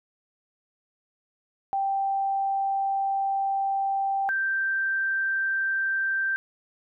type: tone pair in turn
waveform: sine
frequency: 784 / 1568 Hz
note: G5 / G6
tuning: 0 / 0 cents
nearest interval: octave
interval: 1200 cents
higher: second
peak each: -23 dBFS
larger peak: neither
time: 1.73-4.29 / 4.29-6.36 s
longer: first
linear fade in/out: 0 ms
effects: none